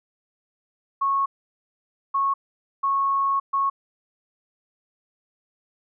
sine tone bursts at uneven times, 1100 Hz, C#6, 14 cents flat, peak -19 dBFS, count 4, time 1.01-1.26 / 2.14-2.34 / 2.83-3.4 / 3.53-3.7 s, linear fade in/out 10 ms, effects none

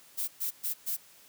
violet noise bursts, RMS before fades -32 dBFS, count 4, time 0.17-0.97 s, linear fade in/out 20 ms, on 110 ms, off 120 ms, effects white hiss -57 dBFS RMS until 1.28 s + high-pass 80 Hz 12 dB/octave

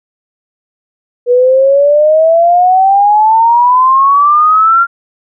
sine exponential sweep, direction up, 482.5 to 1396.9 Hz, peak -4 dBFS, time 1.26-4.87 s, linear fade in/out 50 ms, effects none

